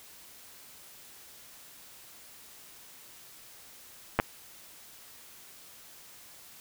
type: clicks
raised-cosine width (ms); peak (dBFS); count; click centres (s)
0.5; -8; 2; 4.19 / 4.199
effects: white hiss -52 dBFS RMS until 6.6 s